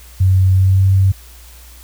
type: tone with pitch glide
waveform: sine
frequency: 94 to 96.03 Hz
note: F#2 to G2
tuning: +28 to -35 cents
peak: -8 dBFS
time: 0.2-1.12 s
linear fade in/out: 10 ms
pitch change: +37 cents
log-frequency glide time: 0.51-0.87 s
effects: added 60 Hz sine -38 dBFS peak until 1.83 s + white hiss -43 dBFS RMS until 1.83 s